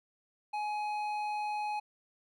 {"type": "tone with hard clipping", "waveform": "triangle", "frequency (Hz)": 840, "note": "G#5", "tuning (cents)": 19, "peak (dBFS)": -34, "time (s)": [0.53, 1.8], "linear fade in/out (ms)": 10, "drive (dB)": 12, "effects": []}